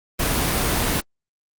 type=noise; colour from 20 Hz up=pink; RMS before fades=-21 dBFS; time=0.19-1.01 s; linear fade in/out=10 ms; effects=Opus 24 kbps